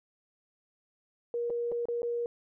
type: tone with dropouts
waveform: sine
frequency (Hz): 474.2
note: A#4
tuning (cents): +30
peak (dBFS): -29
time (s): 1.34-2.26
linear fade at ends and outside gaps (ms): 1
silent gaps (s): 1.499-1.503 / 1.717-1.721 / 1.855-1.885 / 2.02-2.03
effects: none